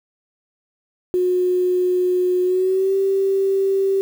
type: tone with pitch glide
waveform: sine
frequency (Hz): 362.9 to 388.9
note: F#4 to G4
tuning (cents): -34 to -14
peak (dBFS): -15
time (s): 1.14-4.01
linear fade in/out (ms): 0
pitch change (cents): +120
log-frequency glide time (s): 2.43-2.95
effects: 7-bit